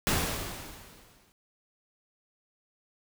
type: noise with exponential decay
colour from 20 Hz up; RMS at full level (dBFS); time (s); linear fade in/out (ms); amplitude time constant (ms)
pink; -25; 0.07-1.32; 0; 270
effects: none